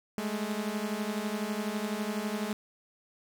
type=beating tone pair; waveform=sawtooth; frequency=205.5 / 217.5 Hz; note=G#3 / A3; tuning=-18 / -20 cents; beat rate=12 Hz; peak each=-30 dBFS; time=0.18-2.53 s; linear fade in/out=0 ms; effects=none